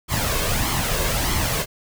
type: noise with flanger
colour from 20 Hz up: pink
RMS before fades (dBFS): -22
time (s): 0.08-1.66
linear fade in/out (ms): 50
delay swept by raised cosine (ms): 0.93 to 1.91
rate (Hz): 1.6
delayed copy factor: +0.55
effects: none